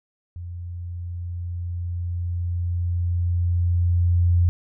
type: tone with level ramp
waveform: sine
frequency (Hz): 87.31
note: F2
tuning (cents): 0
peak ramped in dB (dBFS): -31 to -14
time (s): 0.36-4.49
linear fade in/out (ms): 0
effects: none